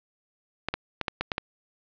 clicks, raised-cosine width 0.3 ms, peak -11 dBFS, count 7, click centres 0.686 / 0.74 / 1.013 / 1.082 / 1.21 / 1.318 / 1.381 s, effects resampled to 11025 Hz + 8-bit

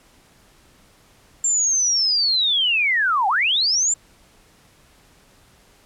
sine linear two-way sweep, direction down then up, 7400 to 740 to 7400 Hz, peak -16 dBFS, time 1.44-3.94 s, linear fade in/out 5 ms, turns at 3.28 s, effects pink hiss -54 dBFS RMS until 5.85 s + low-pass 12000 Hz 12 dB/octave

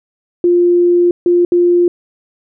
sine tone bursts at uneven times, 350.4 Hz, F4, 6 cents sharp, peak -7 dBFS, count 3, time 0.44-1.11 / 1.26-1.45 / 1.52-1.88 s, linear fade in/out 2 ms, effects none

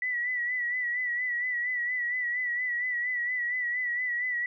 sine tone with vibrato, 1959 Hz, B6, 15 cents flat, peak -27 dBFS, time 0.02-4.46 s, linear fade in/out 2 ms, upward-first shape sine, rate 4.3 Hz, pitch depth 49 cents each way, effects none

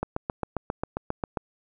click train, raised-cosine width 1 ms, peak -13 dBFS, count 11, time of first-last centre 0.03-1.372 s, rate 7.45 Hz, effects none

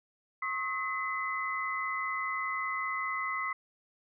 sine tone cluster, 1085 / 1281 / 2030 Hz, C#6 / E6 / B6, -37 / -50 / +47 cents, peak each -35 / -38 / -34 dBFS, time 0.42-3.53 s, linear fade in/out 5 ms, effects none

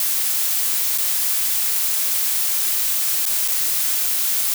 blue noise with dropouts, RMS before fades -20 dBFS, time 0-4.54 s, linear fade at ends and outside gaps 2 ms, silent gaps 0.978-0.983 / 3.255-3.262 / 3.479-3.483 s, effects none

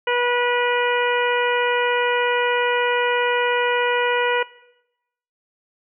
harmonic tone, 486.8 Hz, B4, 25 cents flat, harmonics 1 / 2 / 3 / 4 / 5 / 6, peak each -21 / -24 / -26 / -27 / -28 / -29 dBFS, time 0.07-4.43 s, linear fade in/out 5 ms, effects noise-tail reverb RT60 0.9 s tail -20 dB re dry

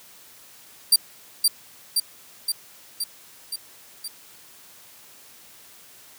20% pulse tone with echo, 4699 Hz, D8, in tune, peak -6 dBFS, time 0.92-0.96 s, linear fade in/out 5 ms, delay 520 ms, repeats 6, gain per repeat -3 dB, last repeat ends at 4.08 s, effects white hiss -49 dBFS RMS until 6.18 s + high-pass 80 Hz 12 dB/octave

